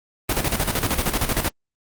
pink noise with tremolo, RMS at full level -20 dBFS, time 0.29-1.49 s, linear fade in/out 5 ms, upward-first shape square, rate 13 Hz, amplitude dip 65%, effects Opus 32 kbps

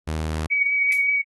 sawtooth tone, 78.5 Hz, D#2, 16 cents sharp, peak -20 dBFS, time 0.07-0.47 s, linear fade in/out 10 ms
sine tone with vibrato, 2261 Hz, C#7, 34 cents sharp, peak -18 dBFS, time 0.5-1.22 s, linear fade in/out 20 ms, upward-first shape triangle, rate 5.3 Hz, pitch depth 17 cents each way
violet noise with exponential decay, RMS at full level -25 dBFS, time 0.92-1.07 s, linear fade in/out 1 ms, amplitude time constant 31 ms
effects AAC 32 kbps

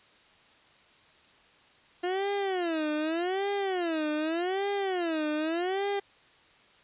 30% pulse tone with vibrato, 349.2 Hz, F4, in tune, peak -25 dBFS, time 2.03-6 s, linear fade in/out 10 ms, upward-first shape sine, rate 0.84 Hz, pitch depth 250 cents each way, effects white hiss -59 dBFS RMS until 6.83 s + resampled to 8000 Hz

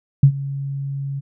sine tone with ADSR envelope, 138.59 Hz, C#3, in tune, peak -4 dBFS, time 0.23-1.21 s, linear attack 4 ms, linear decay 78 ms, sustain -19 dB, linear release 24 ms, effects none

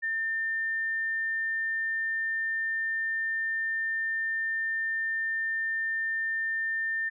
sine tone, 1800 Hz, A6, 39 cents sharp, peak -27 dBFS, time 0.02-7.1 s, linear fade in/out 20 ms, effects none

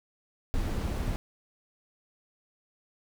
brown noise, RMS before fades -30 dBFS, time 0.54-1.16 s, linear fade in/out 0 ms, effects none

